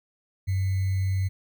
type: tone with sample-and-hold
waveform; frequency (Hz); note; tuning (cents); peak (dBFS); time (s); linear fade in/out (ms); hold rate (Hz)
sine; 95.3; G2; -48; -22; 0.47-1.29; 20; 2100
effects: none